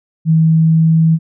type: tone with pitch glide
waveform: sine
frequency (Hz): 160.6 to 161.9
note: E3 to E3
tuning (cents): -45 to -31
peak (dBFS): -7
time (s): 0.25-1.19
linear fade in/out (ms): 50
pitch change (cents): +14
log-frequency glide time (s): 0.36-0.99
effects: none